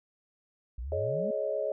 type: exponential sweep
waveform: sine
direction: up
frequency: 54.3 to 230 Hz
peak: -34 dBFS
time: 0.78-1.31 s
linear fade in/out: 5 ms
type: chord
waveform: sine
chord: Ab suspended fourth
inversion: none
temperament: equal with one note detuned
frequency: 422.1 / 554.4 / 622.3 Hz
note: Ab4 / Db5 / Eb5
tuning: +28 / 0 / 0 cents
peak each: -35 / -32 / -32 dBFS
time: 0.92-1.72 s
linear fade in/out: 2 ms
effects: none